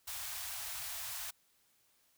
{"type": "band-stop noise", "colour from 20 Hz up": "white", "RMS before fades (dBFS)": -42, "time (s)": [0.07, 1.31], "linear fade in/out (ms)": 10, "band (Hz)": [120, 630], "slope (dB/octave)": 96, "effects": ["white hiss -72 dBFS RMS until 2.17 s"]}